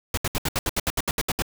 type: noise bursts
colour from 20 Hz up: pink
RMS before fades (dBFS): -24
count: 13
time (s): 0.14-1.422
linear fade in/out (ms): 2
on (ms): 34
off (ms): 70
effects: none